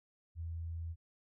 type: tone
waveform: sine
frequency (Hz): 83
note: E2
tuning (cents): +12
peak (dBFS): -38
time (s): 0.35-0.96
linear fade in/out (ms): 50
effects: none